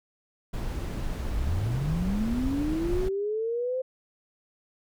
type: noise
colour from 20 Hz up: brown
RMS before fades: -31 dBFS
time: 0.53-3.09 s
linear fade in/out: 10 ms
type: linear sweep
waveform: sine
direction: up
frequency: 46.25 to 523.3 Hz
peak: -26 dBFS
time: 1.33-3.82 s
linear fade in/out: 10 ms
effects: none